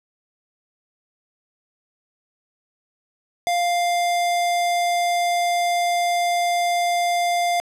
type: tone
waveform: square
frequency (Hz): 699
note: F5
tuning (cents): +1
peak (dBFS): -19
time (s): 3.47-7.6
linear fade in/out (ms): 0
effects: low-pass 11000 Hz 12 dB/octave